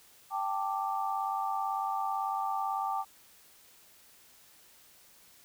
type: chord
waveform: sine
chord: G suspended second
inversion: none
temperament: just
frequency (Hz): 784 / 882 / 1176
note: G5 / A5 / D6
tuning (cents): 0 / +4 / +2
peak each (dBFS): -33 / -35 / -35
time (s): 0.3-3.05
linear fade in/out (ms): 50
effects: white hiss -59 dBFS RMS until 5.44 s